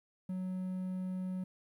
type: tone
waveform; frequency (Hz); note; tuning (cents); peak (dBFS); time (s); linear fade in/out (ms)
triangle; 185.1; F#3; +1; -33; 0.29-1.44; 5
effects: 12-bit